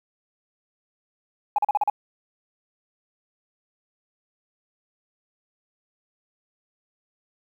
sine tone bursts, 830.6 Hz, G#5, in tune, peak -16 dBFS, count 6, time 1.56-1.899 s, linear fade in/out 2 ms, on 24 ms, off 39 ms, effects tanh soft clip ceiling -13 dBFS + 9-bit

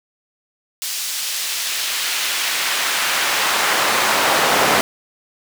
brown noise with high-pass filter sweep, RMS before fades -19 dBFS, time 0.82-4.81 s, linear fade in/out 0 ms, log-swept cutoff 5200 to 650 Hz, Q 0.73, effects none

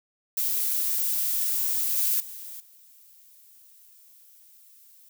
violet noise with level steps, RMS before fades -26 / -24 / -40 / -54 dBFS, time 0.37-5.09 s, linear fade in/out 5 ms, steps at 1.97 / 2.2 / 2.6 s, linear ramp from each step 2 ms, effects none

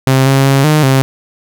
sawtooth tone with pitch steps, 132.7 / 135.7 / 136.6 / 153 / 133.6 Hz, C3 / C#3 / C#3 / D#3 / C3, +25 / -36 / -25 / -29 / +36 cents, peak -3 dBFS, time 0.07-1.02 s, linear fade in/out 0 ms, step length 190 ms, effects none

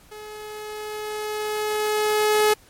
sawtooth tone with level ramp, 425 Hz, G#4, 40 cents sharp, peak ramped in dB -33 to -11 dBFS, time 0.11-2.54 s, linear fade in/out 10 ms, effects pink hiss -53 dBFS RMS until 2.69 s + MP3 64 kbps

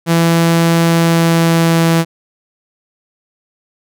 sawtooth tone with pitch glide, 167 to 165.37 Hz, E3 to E3, +23 to +6 cents, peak -5 dBFS, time 0.06-2.05 s, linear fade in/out 50 ms, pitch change -17 cents, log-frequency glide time 0.84-1.93 s, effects none

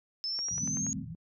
sine exponential sweep, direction up, 5210 to 6680 Hz, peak -31 dBFS, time 0.24-0.93 s, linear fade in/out 0 ms
click train, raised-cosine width 0.5 ms, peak -31 dBFS, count 6, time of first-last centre 0.39-0.866 s, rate 10.5 Hz
white low-pass noise, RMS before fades -40 dBFS, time 0.51-1.15 s, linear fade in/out 2 ms, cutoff 190 Hz, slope 96 dB/octave
sine chord, A half-diminished seventh, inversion second, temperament equal with one note detuned, 155.56 / 196 / 219.4 / 261.6 Hz, Eb3 / G3 / A3 / C4, 0 / 0 / -5 / 0 cents, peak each -40 dBFS, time 0.59-1.06 s, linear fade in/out 50 ms
effects high-pass 100 Hz 12 dB/octave

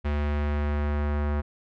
square tone with low-pass filter sweep, 73.42 Hz, D2, in tune, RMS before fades -26 dBFS, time 0.04-1.42 s, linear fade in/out 20 ms, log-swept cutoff 2400 to 1500 Hz, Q 1.2, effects none

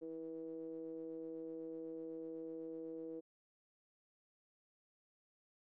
triangle ring-modulated tone, 80.2 Hz, E2, 47 cents flat, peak -39 dBFS, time 0.01-3.21 s, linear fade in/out 20 ms, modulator 405 Hz, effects none

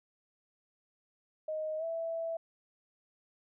sine tone with pitch glide, 623 to 660 Hz, D#5 to E5, +2 to +2 cents, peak -33 dBFS, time 1.48-2.37 s, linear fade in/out 5 ms, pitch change +100 cents, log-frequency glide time 1.78-1.84 s, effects none

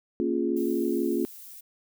sine chord, Bb minor seventh, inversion none, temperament equal, 233.1 / 277.2 / 349.2 / 415.3 Hz, Bb3 / Db4 / F4 / Ab4, 0 / 0 / 0 / 0 cents, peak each -30 / -29 / -27 / -32 dBFS, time 0.2-1.25 s, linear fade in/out 0 ms
violet noise, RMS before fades -45 dBFS, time 0.56-1.61 s, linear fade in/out 10 ms
effects none

